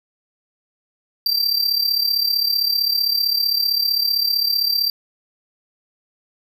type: tone with amplitude modulation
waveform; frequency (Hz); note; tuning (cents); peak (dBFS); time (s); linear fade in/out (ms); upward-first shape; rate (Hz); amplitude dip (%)
square; 4699; D8; 0; -14; 1.26-4.9; 2; sine; 35.5; 70
effects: none